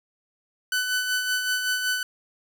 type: tone with tremolo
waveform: sawtooth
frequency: 1500 Hz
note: F#6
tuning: 23 cents sharp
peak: -18 dBFS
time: 0.72-2.03 s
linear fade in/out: 2 ms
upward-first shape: sine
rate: 5.3 Hz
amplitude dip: 45%
effects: none